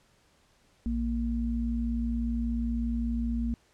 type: tone pair together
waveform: sine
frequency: 58.27 / 233.1 Hz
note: A#1 / A#3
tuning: 0 / 0 cents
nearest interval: 2 octaves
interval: 2400 cents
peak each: -30 / -29 dBFS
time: 0.86-3.54 s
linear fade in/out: 0 ms
effects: pink hiss -65 dBFS RMS until 3.73 s + low-pass 9000 Hz 12 dB/octave